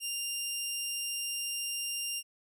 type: tone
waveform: 15% pulse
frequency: 2794 Hz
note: F7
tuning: in tune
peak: -26 dBFS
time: 0-2.23 s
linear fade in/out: 50 ms
effects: none